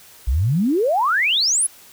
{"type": "exponential sweep", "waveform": "sine", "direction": "up", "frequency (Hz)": [55, 11175], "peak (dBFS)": -15, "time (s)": [0.27, 1.67], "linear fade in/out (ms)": 10, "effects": ["white hiss -46 dBFS RMS until 1.92 s"]}